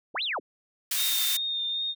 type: linear two-way sweep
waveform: sine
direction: up then down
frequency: 125.4 to 4186 to 143.8 Hz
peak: -27 dBFS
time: 0.14-0.4 s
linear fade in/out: 20 ms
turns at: 0.23 s
type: high-pass noise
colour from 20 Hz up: white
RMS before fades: -28 dBFS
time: 0.91-1.37 s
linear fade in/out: 5 ms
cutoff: 1800 Hz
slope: 12 dB/octave
type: tone with vibrato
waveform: sine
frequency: 3656 Hz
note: A#7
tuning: 34 cents flat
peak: -27 dBFS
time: 0.95-1.95 s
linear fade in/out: 50 ms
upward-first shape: triangle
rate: 2.5 Hz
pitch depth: 23 cents each way
effects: none